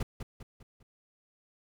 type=noise with echo; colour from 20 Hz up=brown; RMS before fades=-31 dBFS; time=0-0.03 s; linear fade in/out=5 ms; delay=200 ms; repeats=4; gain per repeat=-7 dB; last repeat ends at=0.83 s; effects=none